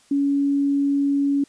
sine tone, 281.1 Hz, C#4, 24 cents sharp, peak -17 dBFS, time 0.11-1.44 s, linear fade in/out 5 ms, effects white hiss -56 dBFS RMS until 1.48 s + resampled to 22050 Hz

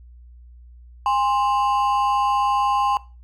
triangle ring-modulated tone, 932 Hz, A#5, 1 cent flat, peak -12 dBFS, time 1.06-2.97 s, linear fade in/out 0 ms, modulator 117 Hz, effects noise-tail reverb RT60 0.3 s tail -19 dB re dry + added 60 Hz sine -42 dBFS peak until 3.23 s

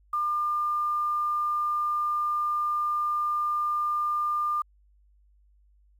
sine tone with quantisation, 1200 Hz, D6, 37 cents sharp, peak -24 dBFS, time 0.13-4.62 s, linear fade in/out 5 ms, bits 9, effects added 50 Hz sine -58 dBFS peak until 5.99 s

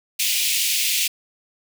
pink high-pass noise, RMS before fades -21 dBFS, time 0.19-1.08 s, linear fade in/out 10 ms, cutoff 2300 Hz, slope 48 dB/octave, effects none

